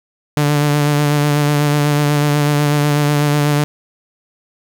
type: tone with vibrato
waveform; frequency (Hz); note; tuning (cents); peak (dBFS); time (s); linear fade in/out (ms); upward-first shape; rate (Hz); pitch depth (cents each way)
sawtooth; 146.8; D3; 0; -8; 0.37-3.64; 0; sine; 8.1; 24
effects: 7-bit